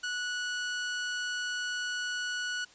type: tone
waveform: sawtooth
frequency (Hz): 1471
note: F#6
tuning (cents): -11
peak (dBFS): -28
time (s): 0.03-2.65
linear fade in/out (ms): 10
effects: white hiss -57 dBFS RMS until 2.74 s + resampled to 16000 Hz